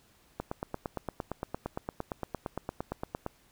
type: click train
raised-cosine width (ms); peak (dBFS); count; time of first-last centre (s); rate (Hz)
1; -19; 26; 0.4-3.264; 8.73
effects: pink hiss -64 dBFS RMS until 3.51 s